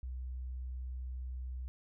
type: tone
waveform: sine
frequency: 63.2 Hz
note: B1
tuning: 41 cents sharp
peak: -38 dBFS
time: 0.03-1.68 s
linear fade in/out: 0 ms
effects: none